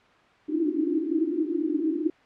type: band-pass noise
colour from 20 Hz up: white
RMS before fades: -26 dBFS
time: 0.48-2.1 s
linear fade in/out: 2 ms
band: 290 to 340 Hz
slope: 96 dB/octave
effects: white hiss -56 dBFS RMS until 2.25 s + low-pass 2000 Hz 12 dB/octave